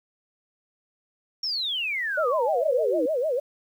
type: exponential sweep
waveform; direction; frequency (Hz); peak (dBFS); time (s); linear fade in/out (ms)
sine; down; 5588 to 293.7; -25; 1.43-3.06; 5
type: tone with vibrato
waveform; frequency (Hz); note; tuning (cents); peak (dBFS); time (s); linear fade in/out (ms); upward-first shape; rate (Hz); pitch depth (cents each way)
sine; 554.4; C#5; 0; -22; 2.17-3.4; 10; sine; 6.6; 260
effects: 9-bit